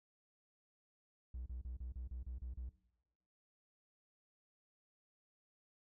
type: tone bursts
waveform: triangle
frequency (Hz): 61.74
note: B1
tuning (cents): 0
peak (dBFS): -40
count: 9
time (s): 1.34-2.692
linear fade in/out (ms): 5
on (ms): 120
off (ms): 34
effects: noise-tail reverb RT60 0.9 s tail -19 dB re dry + tanh soft clip ceiling -36 dBFS